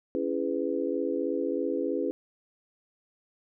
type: chord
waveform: sine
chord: C# minor seventh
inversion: none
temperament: just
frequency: 277.2 / 332.6 / 415.8 / 498.9 Hz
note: C#4 / E4 / G#4 / B4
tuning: 0 / +16 / +2 / +17 cents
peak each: -32 dBFS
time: 0.15-2.11 s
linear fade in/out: 0 ms
effects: none